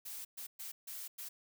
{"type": "noise bursts at uneven times", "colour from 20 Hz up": "blue", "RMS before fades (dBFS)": -45, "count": 5, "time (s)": [[0.05, 0.25], [0.37, 0.47], [0.59, 0.72], [0.87, 1.08], [1.18, 1.29]], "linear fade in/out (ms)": 10, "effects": []}